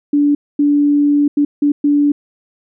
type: tone bursts at uneven times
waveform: sine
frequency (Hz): 290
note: D4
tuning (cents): -22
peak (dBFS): -9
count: 5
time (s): 0.13-0.35 / 0.59-1.28 / 1.37-1.45 / 1.62-1.72 / 1.84-2.12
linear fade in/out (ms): 5
effects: none